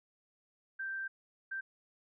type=tone bursts at uneven times; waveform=sine; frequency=1568 Hz; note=G6; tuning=in tune; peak=-36 dBFS; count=2; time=0.79-1.08 / 1.51-1.61 s; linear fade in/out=10 ms; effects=none